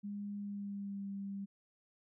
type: tone with pitch glide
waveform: sine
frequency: 203.6 to 197.92 Hz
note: G#3 to G3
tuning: -34 to +17 cents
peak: -39 dBFS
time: 0.03-1.46 s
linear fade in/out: 20 ms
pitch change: -49 cents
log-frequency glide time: 0.37-1.08 s
effects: none